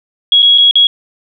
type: tone with dropouts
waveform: sine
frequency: 3323 Hz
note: G#7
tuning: in tune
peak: -4 dBFS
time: 0.32-0.87 s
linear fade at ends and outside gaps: 2 ms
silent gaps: 0.422-0.427 / 0.578-0.582 / 0.711-0.755 s
effects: none